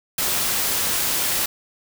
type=noise; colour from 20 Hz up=white; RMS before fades=-22 dBFS; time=0.18-1.46 s; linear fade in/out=5 ms; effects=none